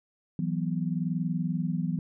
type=chord; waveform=sine; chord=E suspended second; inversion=none; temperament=just; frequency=164.81 / 185.42 / 247.2 Hz; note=E3 / F#3 / B3; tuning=0 / +4 / +2 cents; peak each=-29 / -31 / -34 dBFS; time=0.39-1.99 s; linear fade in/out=2 ms; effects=none